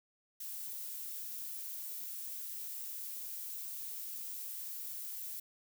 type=noise; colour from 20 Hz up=violet; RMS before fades=-43 dBFS; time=0.4-5.4 s; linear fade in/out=5 ms; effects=none